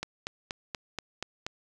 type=click train; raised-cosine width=0.2 ms; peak=-16 dBFS; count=7; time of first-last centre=0.03-1.465 s; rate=4.18 Hz; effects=none